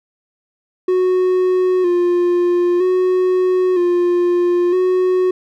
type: tone with vibrato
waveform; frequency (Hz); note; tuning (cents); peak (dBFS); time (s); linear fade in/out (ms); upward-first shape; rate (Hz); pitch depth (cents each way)
triangle; 360; F#4; -47; -10; 0.88-5.31; 5; square; 0.52; 38
effects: none